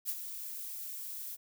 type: noise with ADSR envelope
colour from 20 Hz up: violet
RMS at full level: -33 dBFS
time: 0.05-1.37 s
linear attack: 42 ms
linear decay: 49 ms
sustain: -9 dB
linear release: 30 ms
effects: none